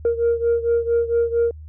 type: beating tone pair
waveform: sine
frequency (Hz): 466.2 / 470.6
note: A#4 / A#4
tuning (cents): 0 / +16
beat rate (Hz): 4.4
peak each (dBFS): -17 / -20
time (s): 0.05-1.51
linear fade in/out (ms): 2
effects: tanh soft clip ceiling -12 dBFS + added 77 Hz sine -35 dBFS peak until 1.68 s